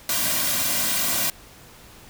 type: noise with comb filter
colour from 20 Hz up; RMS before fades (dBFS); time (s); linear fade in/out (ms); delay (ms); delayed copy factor
white; -23; 0.09-1.3; 2; 2.3; -0.75
effects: pink hiss -47 dBFS RMS until 2.09 s